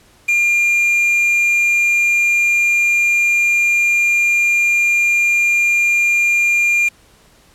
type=tone with quantisation; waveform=triangle; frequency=2400 Hz; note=D7; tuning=37 cents sharp; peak=-10 dBFS; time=0.28-6.89 s; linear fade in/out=10 ms; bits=5; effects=pink hiss -50 dBFS RMS until 7.54 s + low-pass 12000 Hz 12 dB/octave